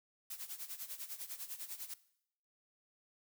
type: noise with tremolo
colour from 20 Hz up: blue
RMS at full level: -43 dBFS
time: 0.3-1.94 s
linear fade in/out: 5 ms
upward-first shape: sine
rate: 10 Hz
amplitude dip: 80%
effects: noise-tail reverb RT60 0.7 s tail -18 dB re dry